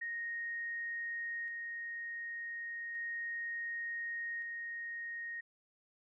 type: tone with tremolo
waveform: sine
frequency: 1864.7 Hz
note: A#6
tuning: in tune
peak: -37 dBFS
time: 0.01-5.41 s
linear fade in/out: 10 ms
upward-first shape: square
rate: 0.34 Hz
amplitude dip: 25%
effects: none